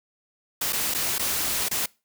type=noise with dropouts; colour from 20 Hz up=white; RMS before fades=-26 dBFS; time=0.61-1.86 s; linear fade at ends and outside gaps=5 ms; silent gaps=0.725-0.729 / 0.94-0.946 / 1.183-1.193 / 1.686-1.711 s; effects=noise-tail reverb RT60 0.3 s tail -24 dB re dry

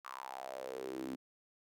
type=tone with high-pass filter sweep; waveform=sawtooth; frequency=65.41 Hz; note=C2; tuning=in tune; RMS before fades=-44 dBFS; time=0.04-1.16 s; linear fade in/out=20 ms; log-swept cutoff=1200 to 260 Hz; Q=5.9; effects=none

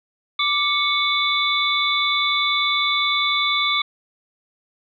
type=tone cluster; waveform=sine; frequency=1176 / 2215 / 3529 / 3937 Hz; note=D6 / C#7 / A7 / B7; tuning=+2 / -2 / +4 / -6 cents; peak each=-23 / -23 / -21 / -27 dBFS; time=0.39-3.82 s; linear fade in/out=5 ms; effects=none

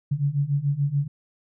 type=beating tone pair; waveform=sine; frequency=138.59 / 145.49 Hz; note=C#3 / D3; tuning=0 / -16 cents; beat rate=6.9 Hz; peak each=-25 / -23 dBFS; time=0.11-1.08 s; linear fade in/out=10 ms; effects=none

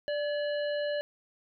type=harmonic tone with a mistuned harmonic; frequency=587.3 Hz; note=D5; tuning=in tune; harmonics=1 / 3 / 5 / 7; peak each=-29 / -39 / -43 / -46 dBFS; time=0.08-1.01 s; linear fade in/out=0 ms; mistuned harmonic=3; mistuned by=-56 cents; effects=none

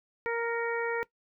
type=harmonic tone with a mistuned harmonic; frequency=466.2 Hz; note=A#4; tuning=in tune; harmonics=1 / 2 / 3 / 4 / 5; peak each=-30 / -36 / -38 / -37 / -41 dBFS; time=0.26-1.03 s; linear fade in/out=0 ms; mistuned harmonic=5; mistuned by=-47 cents; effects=noise-tail reverb RT60 0.1 s tail -19 dB re dry

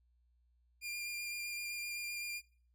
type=tone with vibrato; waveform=sawtooth; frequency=2400 Hz; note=D7; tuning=37 cents sharp; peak=-36 dBFS; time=0.81-2.42 s; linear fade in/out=50 ms; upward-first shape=sine; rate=7.8 Hz; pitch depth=12 cents each way; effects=noise-tail reverb RT60 0.5 s tail -25 dB re dry + added 60 Hz sine -69 dBFS peak until 2.74 s

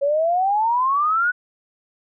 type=exponential sweep; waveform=sine; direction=up; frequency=550 to 1494 Hz; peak=-16 dBFS; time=0.01-1.32 s; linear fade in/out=20 ms; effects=none

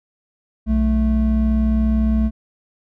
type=tone pair together; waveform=triangle; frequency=61.5 / 218.9 Hz; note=B1 / A3; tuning=-7 / -9 cents; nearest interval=octave + minor seventh; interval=2198 cents; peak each=-15 / -15 dBFS; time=0.66-2.31 s; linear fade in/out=50 ms; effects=none

